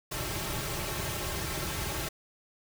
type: noise with comb filter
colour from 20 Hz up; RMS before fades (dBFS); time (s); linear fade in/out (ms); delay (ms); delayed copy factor
pink; -34; 0.11-2.09; 10; 4.1; -0.7
effects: none